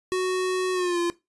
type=tone with pitch glide; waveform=square; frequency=370 to 345.2 Hz; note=F#4 to F4; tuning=0 to -20 cents; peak=-23 dBFS; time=0.12-1.1 s; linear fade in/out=0 ms; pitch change=-120 cents; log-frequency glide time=0.73-0.99 s; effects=noise-tail reverb RT60 0.2 s tail -18 dB re dry + resampled to 24000 Hz